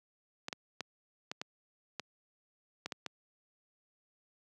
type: clicks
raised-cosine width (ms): 0.2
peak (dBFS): -20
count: 9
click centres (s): 0.484 / 0.528 / 0.807 / 1.315 / 1.415 / 1.997 / 2.86 / 2.922 / 3.063
effects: high-pass 150 Hz 12 dB/octave